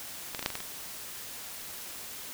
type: clicks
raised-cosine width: 0.2 ms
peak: -16 / -16 / -17 / -9 / -19 / -16 / -22 dBFS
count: 7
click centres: 0.348 / 0.393 / 0.427 / 0.461 / 0.503 / 0.554 / 0.604 s
effects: white hiss -42 dBFS RMS until 2.33 s